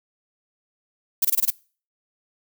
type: noise bursts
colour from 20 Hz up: violet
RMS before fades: -19 dBFS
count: 6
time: 1.22-1.504 s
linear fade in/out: 5 ms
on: 29 ms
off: 22 ms
effects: noise-tail reverb RT60 0.4 s tail -24 dB re dry